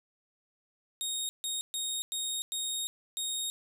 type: tone bursts at uneven times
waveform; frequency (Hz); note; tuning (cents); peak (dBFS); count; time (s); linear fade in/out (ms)
20% pulse; 3729; A#7; 0; -26; 6; 1.01-1.29 / 1.44-1.61 / 1.74-2.02 / 2.12-2.42 / 2.52-2.87 / 3.17-3.5; 0
effects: none